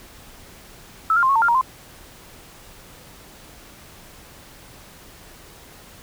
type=tone with pitch steps; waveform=sine; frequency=1310 / 1399 / 1052 / 1100 / 902 / 1395 / 942 / 1041 Hz; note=E6 / F6 / C6 / C#6 / A5 / F6 / A#5 / C6; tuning=-11 / +3 / +9 / -14 / +43 / -2 / +18 / -9 cents; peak=-14 dBFS; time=1.1-1.612 s; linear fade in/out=2 ms; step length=64 ms; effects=pink hiss -45 dBFS RMS until 6.02 s